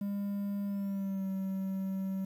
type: tone with pitch glide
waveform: triangle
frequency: 201.2 to 191.67 Hz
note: G3 to G3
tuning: +45 to -39 cents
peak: -30 dBFS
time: 0.01-2.25 s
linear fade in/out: 5 ms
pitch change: -84 cents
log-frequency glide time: 0.65-1.28 s
effects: 10-bit